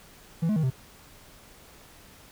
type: tone with pitch steps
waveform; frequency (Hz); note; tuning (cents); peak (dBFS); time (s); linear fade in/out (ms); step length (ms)
triangle; 165.1 / 213.6 / 158.3 / 130; E3 / G#3 / D#3 / C3; +3 / +49 / +30 / -11; -20; 0.42-0.704; 10; 71
effects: pink hiss -52 dBFS RMS until 2.31 s